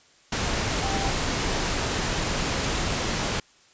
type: tone in noise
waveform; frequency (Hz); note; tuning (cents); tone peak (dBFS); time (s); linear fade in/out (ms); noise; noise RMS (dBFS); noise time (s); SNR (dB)
sine; 784; G5; 0; -30; 0.83-1.1; 5; pink; -26; 0.32-3.4; -7
effects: white hiss -57 dBFS RMS until 3.73 s + resampled to 16000 Hz

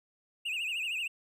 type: tone with vibrato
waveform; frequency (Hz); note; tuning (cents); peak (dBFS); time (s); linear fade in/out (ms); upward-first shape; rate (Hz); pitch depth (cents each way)
triangle; 2661; E7; +16; -30; 0.45-1.08; 10; triangle; 13; 160
effects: none

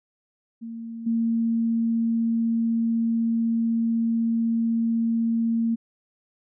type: tone with level steps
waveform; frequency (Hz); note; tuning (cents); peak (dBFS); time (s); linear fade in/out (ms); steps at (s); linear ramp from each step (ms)
sine; 229; A#3; -31; -32 / -20; 0.61-5.76; 20; 1.06; 10
effects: none

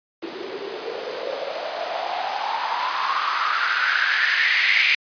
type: noise with band-pass filter sweep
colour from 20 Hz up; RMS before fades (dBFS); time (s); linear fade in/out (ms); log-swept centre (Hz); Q
blue; -23; 0.22-4.95; 5; 340 to 2300; 6.2
effects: resampled to 11025 Hz

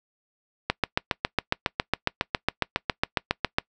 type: click train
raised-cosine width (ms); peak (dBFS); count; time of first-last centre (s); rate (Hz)
0.3; -5; 22; 0.7-3.585; 7.28
effects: noise-tail reverb RT60 0.1 s tail -24 dB re dry

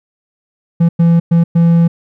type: tone bursts at uneven times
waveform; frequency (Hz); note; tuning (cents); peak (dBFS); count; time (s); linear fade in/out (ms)
triangle; 168.4; E3; +37; -4; 4; 0.8-0.89 / 0.99-1.2 / 1.31-1.44 / 1.55-1.88; 10
effects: none

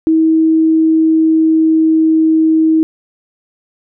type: tone with pitch glide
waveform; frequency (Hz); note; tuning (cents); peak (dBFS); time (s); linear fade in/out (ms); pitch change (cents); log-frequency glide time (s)
sine; 320.4 to 318.6; E4 to D#4; -49 to +41; -7; 0.07-2.83; 0; -10; 0.31-2.35
effects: none

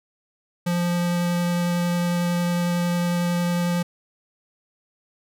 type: tone with vibrato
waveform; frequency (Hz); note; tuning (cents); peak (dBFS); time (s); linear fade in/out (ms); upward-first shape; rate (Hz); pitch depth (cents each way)
square; 174.5; F3; -1; -21; 0.66-3.83; 10; triangle; 11; 8
effects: none

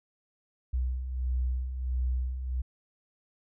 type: beating tone pair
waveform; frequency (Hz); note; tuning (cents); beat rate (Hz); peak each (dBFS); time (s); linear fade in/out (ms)
sine; 61.74 / 63.24; B1 / B1; 0 / +42; 1.5; -36 / -28; 0.73-2.62; 10
effects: none

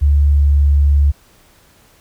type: tone with pitch glide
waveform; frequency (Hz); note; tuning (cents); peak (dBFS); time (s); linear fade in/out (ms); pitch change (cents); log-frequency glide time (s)
sine; 72 to 71.54; D2 to D2; -34 to -45; -8; 0.01-1.12; 20; -11; 0.35-0.41
effects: pink hiss -50 dBFS RMS until 2 s

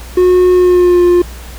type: tone with pitch glide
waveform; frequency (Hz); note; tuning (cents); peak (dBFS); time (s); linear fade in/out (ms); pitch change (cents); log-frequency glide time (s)
triangle; 363.1 to 352.8; F#4 to F4; -33 to +18; -3; 0.17-1.22; 5; -49; 0.53-1.03
effects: added 60 Hz sine -27 dBFS peak until 1.58 s + pink hiss -34 dBFS RMS until 1.58 s

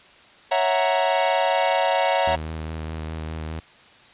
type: chord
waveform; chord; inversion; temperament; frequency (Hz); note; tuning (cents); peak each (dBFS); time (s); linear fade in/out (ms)
45% pulse; F# dominant seventh; second; equal; 554.4 / 659.3 / 740 / 932.3; C#5 / E5 / F#5 / A#5; 0 / 0 / 0 / 0; -24; 0.51-2.36; 10
type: tone with vibrato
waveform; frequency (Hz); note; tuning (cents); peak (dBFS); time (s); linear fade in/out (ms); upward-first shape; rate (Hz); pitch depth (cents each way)
sawtooth; 79.2; D#2; +31; -25; 2.27-3.6; 5; sine; 4.9; 24
effects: white hiss -50 dBFS RMS until 4.13 s + resampled to 8000 Hz

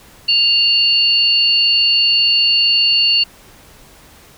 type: tone pair together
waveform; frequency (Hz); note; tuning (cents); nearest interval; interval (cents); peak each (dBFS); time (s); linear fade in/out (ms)
sine; 2794 / 4441; F7 / C#8; 0 / +2; minor sixth; 802; -13; 0.28-3.24; 10
effects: pink hiss -44 dBFS RMS until 4.37 s

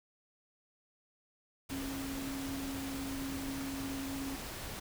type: tone in noise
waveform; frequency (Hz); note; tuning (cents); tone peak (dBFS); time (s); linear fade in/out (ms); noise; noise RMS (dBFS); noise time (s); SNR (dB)
sine; 271.8; C#4; -34; -38; 1.71-4.36; 10; pink; -43; 1.69-4.8; +2
effects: none

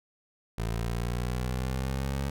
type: linear sweep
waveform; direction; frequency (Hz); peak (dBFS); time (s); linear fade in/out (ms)
20% pulse; up; 55.5 to 69.3; -24; 0.58-2.3; 5
effects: none

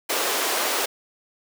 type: high-pass noise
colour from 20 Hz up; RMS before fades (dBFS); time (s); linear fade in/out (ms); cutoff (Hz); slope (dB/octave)
pink; -24; 0.09-0.86; 10; 370; 24
effects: none

